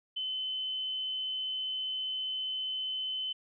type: tone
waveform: sine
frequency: 3045 Hz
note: F#7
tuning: 49 cents sharp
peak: -32 dBFS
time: 0.16-3.33 s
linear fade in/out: 10 ms
effects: none